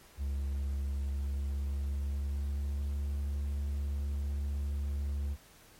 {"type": "tone with pitch glide", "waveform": "triangle", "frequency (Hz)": [69.3, 70.92], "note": ["C#2", "C#2"], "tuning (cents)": [0, 40], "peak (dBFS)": -29, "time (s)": [0.17, 5.37], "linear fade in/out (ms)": 50, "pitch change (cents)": 40, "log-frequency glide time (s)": [1.2, 3], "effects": ["pink hiss -58 dBFS RMS until 5.79 s", "MP3 64 kbps"]}